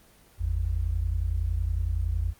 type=tone pair together; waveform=sine; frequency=52.48 / 83.3 Hz; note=G#1 / E2; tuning=+19 / +19 cents; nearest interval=minor sixth; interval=800 cents; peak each=-27 dBFS; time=0.38-2.34 s; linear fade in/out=50 ms; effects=pink hiss -57 dBFS RMS until 2.39 s + Opus 24 kbps